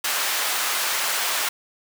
pink high-pass noise, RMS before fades -24 dBFS, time 0.04-1.49 s, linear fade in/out 5 ms, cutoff 1000 Hz, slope 12 dB/octave, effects none

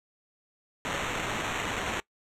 violet noise with sample-and-hold, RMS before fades -32 dBFS, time 0.85-2 s, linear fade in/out 0 ms, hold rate 4900 Hz, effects noise-tail reverb RT60 0.1 s tail -22 dB re dry + low-pass 8000 Hz 12 dB/octave

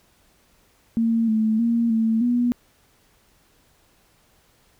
sine tone with pitch steps, 228.3 / 218.9 / 232.8 / 223.9 / 242.4 Hz, A#3 / A3 / A#3 / A3 / B3, -36 / -9 / -2 / +30 / -32 cents, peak -17 dBFS, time 0.97-2.52 s, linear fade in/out 0 ms, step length 310 ms, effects pink hiss -60 dBFS RMS until 4.79 s

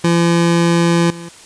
25% pulse tone with level steps, 170 Hz, F3, 46 cents flat, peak -7 / -25 dBFS, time 0.04-1.29 s, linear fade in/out 5 ms, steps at 1.1 s, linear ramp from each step 5 ms, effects white hiss -40 dBFS RMS until 1.45 s + resampled to 22050 Hz

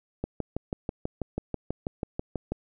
click train, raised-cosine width 2 ms, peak -16 dBFS, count 15, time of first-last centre 0.24-2.52 s, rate 6.14 Hz, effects none

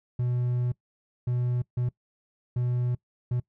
triangle tone bursts at uneven times, 123 Hz, B2, 7 cents flat, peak -22 dBFS, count 5, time 0.19-0.72 / 1.27-1.62 / 1.77-1.89 / 2.56-2.95 / 3.31-3.4 s, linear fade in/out 5 ms, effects noise-tail reverb RT60 0.1 s tail -22 dB re dry

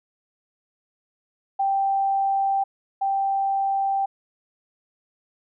sine tone pair in turn, 784 / 784 Hz, G5 / G5, 0 / 0 cents, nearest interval unison, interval 0 cents, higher neither, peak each -19 / -20 dBFS, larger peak first, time 1.59-2.64 / 3.01-4.06 s, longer neither, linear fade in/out 10 ms, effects none

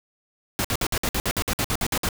pink noise bursts, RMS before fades -24 dBFS, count 14, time 0.59-2.088 s, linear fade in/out 0 ms, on 55 ms, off 56 ms, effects none

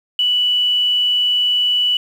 sine tone with quantisation, 2960 Hz, F#7, in tune, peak -13 dBFS, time 0.19-1.97 s, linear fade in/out 2 ms, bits 7, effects none

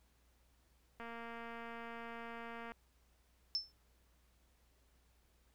click train, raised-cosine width 0.5 ms, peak -34 dBFS, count 400, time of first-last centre 1-2.72 s, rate 232 Hz
sine tone with exponential decay, 5300 Hz, E8, 9 cents sharp, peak -30 dBFS, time 3.55-3.72 s, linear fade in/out 0 ms, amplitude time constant 35 ms
effects added 60 Hz sine -70 dBFS peak until 5.54 s + pink hiss -75 dBFS RMS until 5.54 s

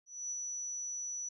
sine tone with ADSR envelope, 5920 Hz, F#8, in tune, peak -35 dBFS, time 0.06-1.29 s, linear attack 250 ms, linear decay 31 ms, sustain -2 dB, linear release 6 ms, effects none

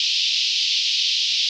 pink band-pass noise, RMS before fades -21 dBFS, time 0-1.49 s, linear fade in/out 2 ms, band 2800 to 5300 Hz, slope 48 dB/octave, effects none

